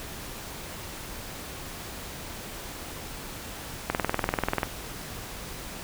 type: click train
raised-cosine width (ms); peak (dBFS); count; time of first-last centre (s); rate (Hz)
0.5; -9; 16; 3.9-4.632; 20.5
effects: pink hiss -39 dBFS RMS until 5.83 s